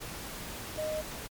sine tone in noise, 619 Hz, D#5, 9 cents flat, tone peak -31 dBFS, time 0.77-1.02 s, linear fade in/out 20 ms, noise pink, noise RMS -41 dBFS, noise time 0-1.28 s, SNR +7 dB, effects MP3 96 kbps

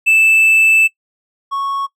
triangle tone pair in turn, 2637 / 1105.2 Hz, E7 / C#6, 0 / -6 cents, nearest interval octave + minor third, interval 1506 cents, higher first, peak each -6 / -15 dBFS, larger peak first, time 0.06-0.88 / 1.51-1.87 s, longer first, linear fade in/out 20 ms, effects noise-tail reverb RT60 0.1 s tail -21 dB re dry

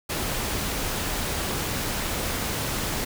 pink noise, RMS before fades -28 dBFS, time 0.09-3.05 s, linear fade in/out 10 ms, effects none

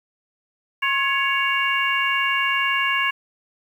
harmonic tone with a mistuned harmonic, 558 Hz, C#5, 11 cents sharp, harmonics 2 / 3 / 4 / 5, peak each -24 / -24 / -24 / -24 dBFS, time 0.82-3.11 s, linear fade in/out 10 ms, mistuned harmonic 2, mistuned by -60 cents, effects 8-bit

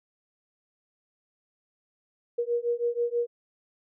sine beating tone pair, 472.6 / 478.8 Hz, A#4 / A#4, +24 / +46 cents, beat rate 6.2 Hz, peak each -28 dBFS, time 2.38-3.27 s, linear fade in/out 10 ms, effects none

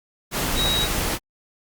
sine tone in noise, 3822 Hz, A#7, 43 cents sharp, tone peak -21 dBFS, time 0.55-0.88 s, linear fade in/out 50 ms, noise pink, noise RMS -24 dBFS, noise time 0.31-1.19 s, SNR 0 dB, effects Opus 48 kbps

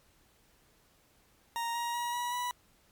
40% pulse tone with pitch steps, 932.3 / 944.2 / 956.3 / 968.5 / 980.9 Hz, A#5 / A#5 / A#5 / B5 / B5, 0 / +22 / +44 / -34 / -12 cents, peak -31 dBFS, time 1.56-2.51 s, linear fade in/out 0 ms, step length 190 ms, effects pink hiss -66 dBFS RMS until 2.91 s + MP3 96 kbps

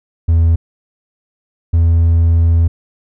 triangle tone pair in turn, 82.8 / 83.52 Hz, E2 / E2, +8 / +23 cents, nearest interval unison, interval 15 cents, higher second, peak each -5 dBFS, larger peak neither, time 0.28-0.56 / 1.73-2.68 s, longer second, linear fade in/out 10 ms, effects tanh soft clip ceiling -1 dBFS

